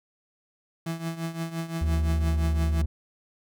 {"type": "tone with tremolo", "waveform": "35% pulse", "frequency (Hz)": 165, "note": "E3", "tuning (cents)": 2, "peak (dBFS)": -25, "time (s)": [0.86, 2.82], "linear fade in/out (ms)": 5, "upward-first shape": "triangle", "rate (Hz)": 5.8, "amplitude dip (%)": 80}
{"type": "tone with pitch glide", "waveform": "triangle", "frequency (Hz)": [76, 74.87], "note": ["D#2", "D2"], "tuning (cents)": [-40, 34], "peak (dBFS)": -20, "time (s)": [1.81, 2.86], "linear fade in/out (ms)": 10, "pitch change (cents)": -26, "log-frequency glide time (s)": [2.17, 2.42]}
{"effects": []}